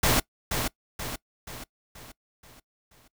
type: noise with echo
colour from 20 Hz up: pink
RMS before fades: -22 dBFS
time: 0.03-0.2 s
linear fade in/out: 5 ms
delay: 480 ms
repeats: 6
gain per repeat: -6 dB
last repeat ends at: 3.08 s
effects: noise-tail reverb RT60 0.1 s tail -22 dB re dry